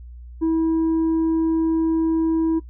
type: tone with tanh clipping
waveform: sine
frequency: 324.4 Hz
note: E4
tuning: 28 cents flat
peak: -17 dBFS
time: 0.41-2.6 s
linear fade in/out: 20 ms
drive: 2 dB
effects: noise-tail reverb RT60 0.1 s tail -18 dB re dry + added 60 Hz sine -36 dBFS peak until 2.69 s